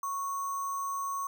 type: tone with sample-and-hold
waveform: sine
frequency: 1106 Hz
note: C#6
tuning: 4 cents flat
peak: -31 dBFS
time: 0.03-1.27 s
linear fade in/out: 2 ms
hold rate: 7350 Hz
effects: none